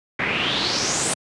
pink noise with low-pass filter sweep, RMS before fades -22 dBFS, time 0.19-1.14 s, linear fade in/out 5 ms, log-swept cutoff 2000 to 9300 Hz, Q 4.5, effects high-pass 150 Hz 12 dB/octave + resampled to 24000 Hz

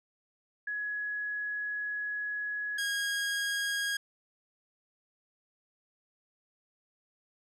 sine / sawtooth tone pair in turn, 1681 / 1636.9 Hz, G#6 / G#6, +20 / -26 cents, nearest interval unison, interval 46 cents, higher first, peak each -32 / -26 dBFS, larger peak second, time 0.67-2.78 / 2.78-3.97 s, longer first, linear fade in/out 5 ms, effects low-pass 11000 Hz 12 dB/octave

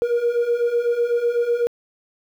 triangle beating tone pair, 470 / 478 Hz, A#4 / A#4, +14 / +43 cents, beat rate 8 Hz, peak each -20 / -16 dBFS, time 0.02-1.67 s, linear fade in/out 0 ms, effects tanh soft clip ceiling -12 dBFS + 9-bit

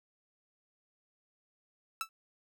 sawtooth tone with exponential decay, 1318.5 Hz, E6, in tune, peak -25 dBFS, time 2.01-2.09 s, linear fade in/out 1 ms, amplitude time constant 16 ms, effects none

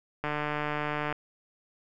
click train, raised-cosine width 0.5 ms, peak -16 dBFS, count 133, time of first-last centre 0.24-1.126 s, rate 149 Hz, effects none

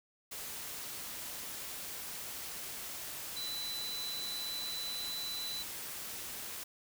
sine tone in noise, 3990 Hz, B7, 17 cents sharp, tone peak -38 dBFS, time 3.36-5.63 s, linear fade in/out 10 ms, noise white, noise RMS -43 dBFS, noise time 0.31-6.64 s, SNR +2 dB, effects none

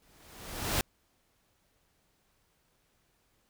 pink noise with exponential growth, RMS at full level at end -27 dBFS, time 0.02-0.81 s, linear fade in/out 1 ms, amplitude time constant 170 ms, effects pink hiss -72 dBFS RMS until 3.49 s

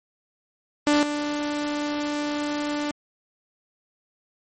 sawtooth tone pair in turn, 294.4 / 294.4 Hz, D4 / D4, +4 / +4 cents, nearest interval unison, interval 0 cents, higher neither, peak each -13 / -21 dBFS, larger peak first, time 0.87-1.03 / 1.03-2.91 s, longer second, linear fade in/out 0 ms, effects MP3 32 kbps

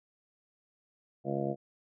harmonic tone, 69.3 Hz, C#2, in tune, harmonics 2 / 3 / 4 / 5 / 6 / 7 / 8 / 9 / 10, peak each -37 / -37 / -43 / -36 / -47 / -38 / -44 / -38 / -39 dBFS, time 1.24-1.56 s, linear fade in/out 50 ms, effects none

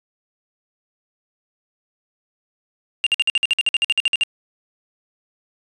triangle tone bursts, 2794 Hz, F7, in tune, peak -12 dBFS, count 16, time 3.04-4.235 s, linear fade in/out 0 ms, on 25 ms, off 53 ms, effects resampled to 24000 Hz

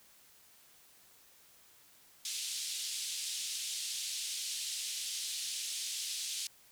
pink band-pass noise, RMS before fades -39 dBFS, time 2.25-6.47 s, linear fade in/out 2 ms, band 3200 to 10000 Hz, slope 24 dB/octave, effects white hiss -62 dBFS RMS until 6.71 s

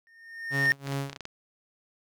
triangle tone with exponential growth, 1829 Hz, A#6, 33 cents flat, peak -16 dBFS, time 0.07-0.72 s, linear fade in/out 0 ms, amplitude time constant 140 ms
sawtooth tone with tremolo, 138.59 Hz, C#3, in tune, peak -24 dBFS, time 0.5-1.18 s, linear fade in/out 50 ms, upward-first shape sine, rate 2.7 Hz, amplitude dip 95%
clicks, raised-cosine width 0.2 ms, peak -20 dBFS, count 9, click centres 0.656 / 0.705 / 0.872 / 0.923 / 1.097 / 1.13 / 1.162 / 1.207 / 1.254 s
effects none

